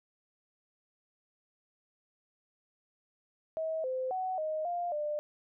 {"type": "tone with pitch steps", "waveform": "sine", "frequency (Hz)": [640, 516, 747, 623, 700, 597], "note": ["D#5", "C5", "F#5", "D#5", "F5", "D5"], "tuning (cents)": [49, -24, 16, 2, 4, 28], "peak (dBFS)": -31, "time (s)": [3.57, 5.19], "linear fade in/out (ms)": 0, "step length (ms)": 270, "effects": []}